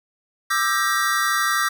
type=chord; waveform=square; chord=E half-diminished seventh; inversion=third; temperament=just; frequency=1186.7 / 1318.5 / 1582.2 / 1898.7 Hz; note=D6 / E6 / G6 / Bb6; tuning=+18 / 0 / +16 / +31 cents; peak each=-25 dBFS; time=0.5-1.69 s; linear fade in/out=10 ms; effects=none